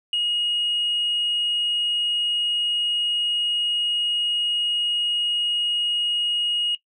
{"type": "tone", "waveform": "sine", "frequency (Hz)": 2880, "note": "F#7", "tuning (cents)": -47, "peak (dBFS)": -18, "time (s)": [0.13, 6.75], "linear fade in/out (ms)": 2, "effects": ["noise-tail reverb RT60 0.1 s tail -19 dB re dry", "tanh soft clip ceiling -17 dBFS"]}